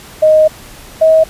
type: tone pair in turn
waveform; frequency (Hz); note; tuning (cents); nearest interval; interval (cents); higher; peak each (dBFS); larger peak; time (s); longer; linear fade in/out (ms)
sine; 622.3 / 638.3; D#5 / D#5; 0 / +44; unison; 44; second; -4; neither; 0.22-0.48 / 1.01-1.24; first; 10
effects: pink hiss -35 dBFS RMS until 1.29 s + resampled to 32000 Hz